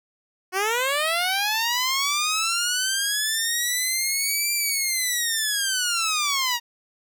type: linear two-way sweep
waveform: 10% pulse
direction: up then down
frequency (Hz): 361.6 to 2370 to 931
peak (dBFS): -13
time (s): 0.52-6.6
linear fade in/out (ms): 50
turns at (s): 4.53
effects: none